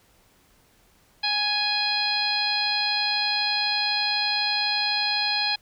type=harmonic tone with a mistuned harmonic; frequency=828 Hz; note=G#5; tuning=5 cents flat; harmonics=1 / 2 / 3 / 4 / 5 / 6; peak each=-30 / -32 / -29 / -31 / -25 / -32 dBFS; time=1.23-5.56 s; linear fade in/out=10 ms; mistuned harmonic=2; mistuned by=+21 cents; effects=pink hiss -60 dBFS RMS until 5.61 s